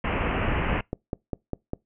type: low-pass noise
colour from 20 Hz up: pink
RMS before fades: -26 dBFS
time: 0.04-0.81 s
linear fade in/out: 5 ms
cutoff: 2900 Hz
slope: 96 dB/octave
type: click train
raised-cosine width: 2 ms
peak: -15 dBFS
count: 6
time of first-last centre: 0.73-1.734 s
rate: 4.98 Hz
effects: noise-tail reverb RT60 0.2 s tail -25 dB re dry